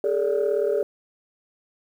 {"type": "tone cluster", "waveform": "sine", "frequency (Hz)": [408.7, 446.5, 578], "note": ["G#4", "A4", "D5"], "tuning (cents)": [-28, 25, -28], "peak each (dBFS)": [-22, -24, -24], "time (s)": [0.04, 0.83], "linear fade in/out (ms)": 2, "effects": ["tanh soft clip ceiling -14 dBFS", "9-bit"]}